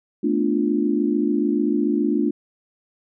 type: chord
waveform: sine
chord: B half-diminished seventh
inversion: third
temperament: equal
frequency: 220 / 246.9 / 293.7 / 349.2 Hz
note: A3 / B3 / D4 / F4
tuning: 0 / 0 / 0 / 0 cents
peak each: -23 / -26 / -21 / -24 dBFS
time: 0.23-2.31 s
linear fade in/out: 10 ms
effects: none